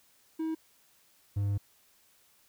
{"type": "tone pair in turn", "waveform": "triangle", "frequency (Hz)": [320, 100.79], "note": ["D#4", "G2"], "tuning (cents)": [49, 49], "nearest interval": "octave + minor sixth", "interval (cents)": 2000, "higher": "first", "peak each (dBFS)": [-28, -25], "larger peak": "second", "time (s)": [[0.39, 0.55], [1.36, 1.58]], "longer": "second", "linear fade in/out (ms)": 10, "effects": ["white hiss -65 dBFS RMS until 2.48 s"]}